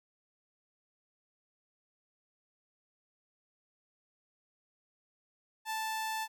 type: tone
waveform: sawtooth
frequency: 880 Hz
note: A5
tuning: in tune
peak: -30 dBFS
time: 5.65-6.28 s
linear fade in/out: 50 ms
effects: none